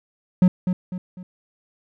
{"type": "tone with echo", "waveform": "triangle", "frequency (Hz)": 182.2, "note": "F#3", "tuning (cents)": -26, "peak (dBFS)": -8, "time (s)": [0.42, 0.48], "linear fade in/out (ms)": 2, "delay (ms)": 250, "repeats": 3, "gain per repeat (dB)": -8, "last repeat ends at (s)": 1.23, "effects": []}